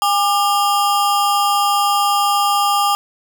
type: ring-modulated tone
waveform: square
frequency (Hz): 1004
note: B5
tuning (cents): +28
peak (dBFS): -11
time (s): 0.02-2.95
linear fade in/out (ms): 0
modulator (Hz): 191
effects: none